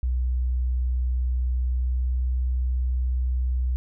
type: tone with pitch glide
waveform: sine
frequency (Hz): 62.3 to 62.77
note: B1 to B1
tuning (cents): +16 to +29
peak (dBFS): -21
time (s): 0.03-3.76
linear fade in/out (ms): 0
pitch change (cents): +13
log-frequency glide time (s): 1.65-2.11
effects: none